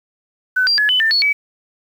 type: tone with pitch steps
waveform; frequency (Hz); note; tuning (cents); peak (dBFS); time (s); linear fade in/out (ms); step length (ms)
sine; 1508 / 4743 / 1699 / 3009 / 1788 / 4394 / 2286; F#6 / D8 / G#6 / F#7 / A6 / C#8 / D7; +32 / +16 / +39 / +28 / +27 / -16 / -47; -12; 0.56-1.33; 10; 110
effects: 7-bit